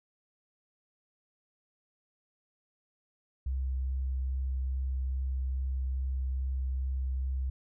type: tone with vibrato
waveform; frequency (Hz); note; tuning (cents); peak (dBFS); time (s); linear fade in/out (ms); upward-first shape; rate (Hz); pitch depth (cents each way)
sine; 65.41; C2; 0; -29; 3.46-7.5; 5; triangle; 2.4; 12
effects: none